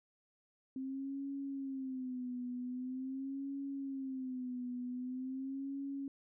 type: tone with vibrato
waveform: sine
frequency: 261.6 Hz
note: C4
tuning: in tune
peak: -38 dBFS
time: 0.76-6.08 s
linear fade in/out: 2 ms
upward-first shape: sine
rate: 0.44 Hz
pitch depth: 99 cents each way
effects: none